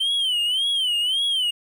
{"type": "tone with vibrato", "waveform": "triangle", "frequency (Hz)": 3073, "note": "G7", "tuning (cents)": -35, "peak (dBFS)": -18, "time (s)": [0, 1.51], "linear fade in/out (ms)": 10, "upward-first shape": "sine", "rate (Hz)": 1.8, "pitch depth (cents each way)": 140, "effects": ["10-bit"]}